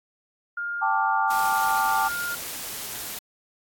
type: tone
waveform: sine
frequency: 1410 Hz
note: F6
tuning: 16 cents sharp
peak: -27 dBFS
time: 0.57-2.35 s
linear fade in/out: 5 ms
type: chord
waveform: sine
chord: G suspended second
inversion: none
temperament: equal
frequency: 784 / 880 / 1174.7 Hz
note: G5 / A5 / D6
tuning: 0 / 0 / 0 cents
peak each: -26 / -24 / -26 dBFS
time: 0.81-2.09 s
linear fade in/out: 20 ms
type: noise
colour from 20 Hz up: white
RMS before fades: -34 dBFS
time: 1.3-3.19 s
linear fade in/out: 5 ms
effects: AAC 64 kbps